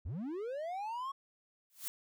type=linear sweep; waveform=triangle; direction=up; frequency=60.7 to 1113 Hz; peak=-35 dBFS; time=0.05-1.12 s; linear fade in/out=10 ms
type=noise with exponential growth; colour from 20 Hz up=blue; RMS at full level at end=-36 dBFS; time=1.7-1.88 s; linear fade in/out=0 ms; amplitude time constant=39 ms
effects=none